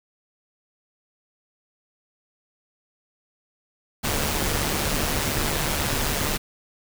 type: noise with amplitude modulation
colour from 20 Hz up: pink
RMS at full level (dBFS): -22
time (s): 4.03-6.38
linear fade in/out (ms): 20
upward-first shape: sine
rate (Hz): 147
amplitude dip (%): 55
effects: none